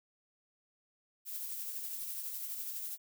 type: noise with tremolo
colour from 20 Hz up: violet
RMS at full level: -39 dBFS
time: 1.25-2.98 s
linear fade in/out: 50 ms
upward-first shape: triangle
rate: 12 Hz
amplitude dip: 40%
effects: none